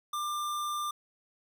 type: tone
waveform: square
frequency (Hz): 1192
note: D6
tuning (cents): +25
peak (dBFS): -32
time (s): 0.13-0.91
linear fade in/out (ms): 5
effects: none